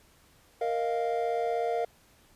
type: chord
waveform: triangle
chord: Bb suspended fourth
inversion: none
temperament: equal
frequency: 466.2 / 622.3 / 698.5 Hz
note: Bb4 / Eb5 / F5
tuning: 0 / 0 / 0 cents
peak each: -28 / -33 / -28 dBFS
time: 0.61-1.85 s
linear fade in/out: 5 ms
effects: pink hiss -61 dBFS RMS until 2.35 s + resampled to 32000 Hz